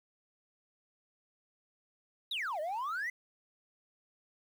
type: exponential two-way sweep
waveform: triangle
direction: down then up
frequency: 4000 to 587.3 to 2063 Hz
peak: -31 dBFS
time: 2.31-3.1 s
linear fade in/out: 5 ms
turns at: 2.6 s
effects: tanh soft clip ceiling -28 dBFS + 10-bit